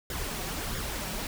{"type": "noise with flanger", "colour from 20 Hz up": "pink", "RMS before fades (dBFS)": -34, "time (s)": [0.1, 1.27], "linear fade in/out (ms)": 2, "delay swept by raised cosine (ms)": [0.56, 5.46], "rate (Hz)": 1.5, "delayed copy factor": 0.6, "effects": []}